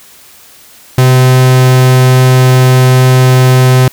45% pulse tone, 128.4 Hz, C3, 32 cents flat, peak -3 dBFS, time 0.98-3.88 s, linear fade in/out 2 ms, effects white hiss -38 dBFS RMS until 3.92 s

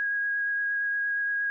sine tone with vibrato, 1645 Hz, G#6, 17 cents flat, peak -25 dBFS, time 0-1.5 s, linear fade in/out 0 ms, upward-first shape sine, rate 8.6 Hz, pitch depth 10 cents each way, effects none

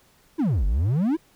triangle exponential two-way sweep, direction down then up, 354.7 to 45.13 to 349.9 Hz, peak -17 dBFS, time 0.38-1.17 s, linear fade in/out 20 ms, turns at 0.66 s, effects pink hiss -59 dBFS RMS until 1.35 s

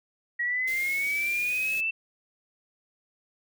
sine linear sweep, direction up, 1903 to 2679 Hz, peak -25 dBFS, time 0.39-1.91 s, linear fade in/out 10 ms
white band-stop noise, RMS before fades -41 dBFS, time 0.67-1.81 s, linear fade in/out 10 ms, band 680 to 1500 Hz, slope 96 dB/octave
effects none

